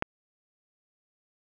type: click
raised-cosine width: 0.5 ms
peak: -11 dBFS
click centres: 0.024 s
effects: none